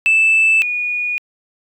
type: tone pair in turn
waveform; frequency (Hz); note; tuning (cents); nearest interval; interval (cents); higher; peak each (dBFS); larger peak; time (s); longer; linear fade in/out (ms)
sine; 2637 / 2453; E7 / D#7; 0 / -25; minor second; 125; first; -8 / -17; first; 0.06-0.62 / 0.62-1.18; neither; 0
effects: tanh soft clip ceiling -7 dBFS